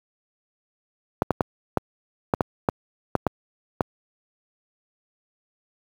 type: clicks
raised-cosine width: 1 ms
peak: -4 dBFS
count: 10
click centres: 1.221 / 1.307 / 1.408 / 1.773 / 2.338 / 2.408 / 2.688 / 3.153 / 3.267 / 3.808 s
effects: high-pass 80 Hz 12 dB/octave + 7-bit